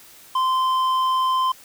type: tone with hard clipping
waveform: sine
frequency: 1037 Hz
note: C6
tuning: 16 cents flat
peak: -19 dBFS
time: 0.35-1.52 s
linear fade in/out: 5 ms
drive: 6 dB
effects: white hiss -47 dBFS RMS until 1.64 s

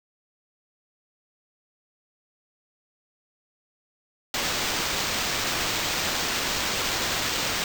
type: noise with sample-and-hold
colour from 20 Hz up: blue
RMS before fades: -27 dBFS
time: 4.34-7.64 s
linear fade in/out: 2 ms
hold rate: 11025 Hz
effects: none

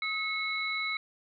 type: tone cluster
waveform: sine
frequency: 1275 / 2184 / 3943 Hz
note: D#6 / C#7 / B7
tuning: +42 / -26 / -4 cents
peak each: -38 / -31 / -37 dBFS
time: 0.02-0.97 s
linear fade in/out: 2 ms
effects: none

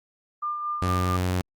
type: tone with tremolo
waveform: sine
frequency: 1199 Hz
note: D6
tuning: 36 cents sharp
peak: -25 dBFS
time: 0.42-1.17 s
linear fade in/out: 10 ms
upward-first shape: sine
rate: 4.4 Hz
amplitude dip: 40%
type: tone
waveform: sawtooth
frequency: 91 Hz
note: F#2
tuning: 28 cents flat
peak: -19 dBFS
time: 0.82-1.41 s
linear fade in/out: 0 ms
effects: Opus 32 kbps

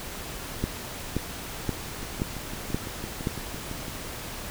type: two click trains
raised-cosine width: 3 ms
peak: -12 / -22 dBFS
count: 6 / 12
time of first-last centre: 0.64-3.272 / 2.03-3.882 s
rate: 1.9 / 5.94 Hz
effects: pink hiss -37 dBFS RMS until 4.5 s

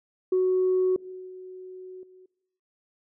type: tone with level steps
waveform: sine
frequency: 370.6 Hz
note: F#4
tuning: 3 cents sharp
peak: -18 / -38 / -49 dBFS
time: 0.32-2.26 s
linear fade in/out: 5 ms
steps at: 0.96 / 2.03 s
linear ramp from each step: 2 ms
effects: noise-tail reverb RT60 1.0 s tail -21 dB re dry + tanh soft clip ceiling -16 dBFS

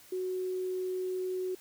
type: tone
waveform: sine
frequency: 369.8 Hz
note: F#4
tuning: 1 cent flat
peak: -31 dBFS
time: 0.12-1.55 s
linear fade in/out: 5 ms
effects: white hiss -56 dBFS RMS until 1.6 s

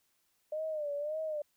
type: tone with vibrato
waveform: sine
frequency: 603 Hz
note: D5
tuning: 46 cents sharp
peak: -33 dBFS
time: 0.52-1.42 s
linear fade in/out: 5 ms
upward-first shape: sine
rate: 1.8 Hz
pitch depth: 89 cents each way
effects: white hiss -75 dBFS RMS until 1.56 s

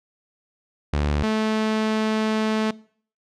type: tone pair in turn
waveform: sawtooth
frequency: 73.42 / 217.7 Hz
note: D2 / A3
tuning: 0 / -18 cents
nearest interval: octave + perfect fifth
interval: 1882 cents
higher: second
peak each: -16 dBFS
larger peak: neither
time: 0.93-1.23 / 1.23-2.71 s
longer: second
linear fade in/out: 5 ms
effects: noise-tail reverb RT60 0.5 s tail -21 dB re dry + low-pass 5000 Hz 12 dB/octave

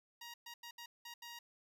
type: tone bursts at uneven times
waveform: 10% pulse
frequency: 945 Hz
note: A#5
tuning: 23 cents sharp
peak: -40 dBFS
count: 6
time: 0.21-0.34 / 0.46-0.54 / 0.63-0.71 / 0.78-0.86 / 1.05-1.14 / 1.22-1.39 s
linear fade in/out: 5 ms
effects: none

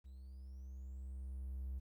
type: tone with level ramp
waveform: triangle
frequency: 65.41 Hz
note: C2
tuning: in tune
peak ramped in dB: -49 to -37 dBFS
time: 0.04-1.8 s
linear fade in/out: 20 ms
effects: tanh soft clip ceiling -34 dBFS + 13-bit

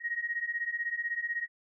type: beating tone pair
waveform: sine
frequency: 1873 / 1889 Hz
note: A#6 / A#6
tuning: +8 / +22 cents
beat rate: 16 Hz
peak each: -35 / -33 dBFS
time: 0-1.48 s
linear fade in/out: 50 ms
effects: none

